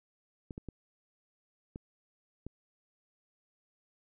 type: clicks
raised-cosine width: 3 ms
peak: -28 dBFS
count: 5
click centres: 0.508 / 0.579 / 0.687 / 1.759 / 2.466 s
effects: none